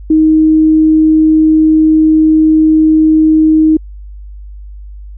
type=tone; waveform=sine; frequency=313.6 Hz; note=D#4; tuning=14 cents sharp; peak=-4 dBFS; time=0.1-3.77 s; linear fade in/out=5 ms; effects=added 50 Hz sine -26 dBFS peak until 5.17 s